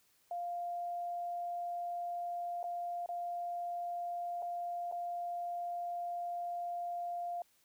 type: tone with dropouts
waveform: sine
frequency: 698.5 Hz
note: F5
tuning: in tune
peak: -36 dBFS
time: 0.31-7.42 s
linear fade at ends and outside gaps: 2 ms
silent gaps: 2.63-2.64 / 3.061-3.089 / 4.422-4.426 / 4.915-4.923 s
effects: white hiss -71 dBFS RMS until 7.64 s